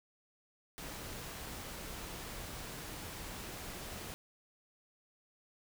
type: noise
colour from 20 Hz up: pink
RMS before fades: -45 dBFS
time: 0.78-4.14 s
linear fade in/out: 0 ms
effects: none